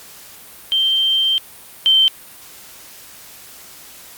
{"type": "tone pair in turn", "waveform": "sine", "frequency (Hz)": [3140, 3113], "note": ["G7", "G7"], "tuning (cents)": [2, -13], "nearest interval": "unison", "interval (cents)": 15, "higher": "first", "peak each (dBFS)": [-13, -9], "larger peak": "second", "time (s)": [[0.72, 1.38], [1.86, 2.08]], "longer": "first", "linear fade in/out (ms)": 0, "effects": ["white hiss -40 dBFS RMS until 4.17 s", "Opus 48 kbps"]}